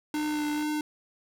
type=tone with vibrato; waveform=square; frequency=300 Hz; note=D4; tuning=37 cents sharp; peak=-28 dBFS; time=0.14-0.81 s; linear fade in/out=2 ms; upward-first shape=sine; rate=2.2 Hz; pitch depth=15 cents each way
type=click train; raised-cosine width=0.3 ms; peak=-27 dBFS; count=31; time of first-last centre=0.15-0.625 s; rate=63.1 Hz
effects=none